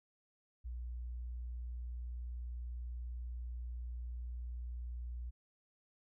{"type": "tone", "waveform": "sine", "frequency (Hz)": 60.2, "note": "B1", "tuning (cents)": -44, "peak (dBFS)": -40, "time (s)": [0.64, 5.31], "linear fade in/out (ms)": 20, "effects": []}